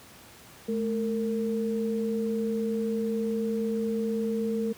sine tone pair together, 215.8 / 457.2 Hz, A3 / A#4, -33 / -34 cents, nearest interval octave + minor second, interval 1299 cents, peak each -28 / -29 dBFS, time 0.68-4.73 s, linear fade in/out 10 ms, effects pink hiss -50 dBFS RMS until 4.77 s + high-pass 80 Hz 12 dB/octave

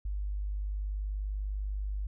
sine tone, 50.2 Hz, G1, 42 cents sharp, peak -31 dBFS, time 0.05-2.07 s, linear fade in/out 5 ms, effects none

